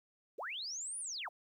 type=linear two-way sweep; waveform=sine; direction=up then down; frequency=303.1 to 9850 to 510 Hz; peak=-39 dBFS; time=0.38-1.29 s; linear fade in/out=10 ms; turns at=0.99 s; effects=12-bit